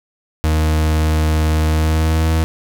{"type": "tone with pitch glide", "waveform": "40% pulse", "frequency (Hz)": [78, 80.42], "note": ["D#2", "E2"], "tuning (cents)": [5, -42], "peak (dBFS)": -12, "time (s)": [0.44, 2.44], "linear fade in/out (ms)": 0, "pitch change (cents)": 53, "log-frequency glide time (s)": [1.66, 2.3], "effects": ["8-bit"]}